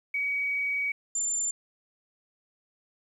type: tone pair in turn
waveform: sine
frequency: 2263 / 7185 Hz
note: C#7 / A8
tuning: +35 / +35 cents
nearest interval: octave + minor sixth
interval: 2000 cents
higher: second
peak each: -26 / -26 dBFS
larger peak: neither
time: 0.14-0.92 / 1.15-1.51 s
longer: first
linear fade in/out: 5 ms
effects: 10-bit